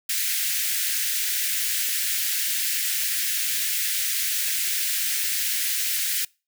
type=high-pass noise; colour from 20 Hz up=white; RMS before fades=-25 dBFS; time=0.09-6.25 s; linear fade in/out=5 ms; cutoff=1600 Hz; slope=48 dB/octave; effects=noise-tail reverb RT60 0.3 s tail -25 dB re dry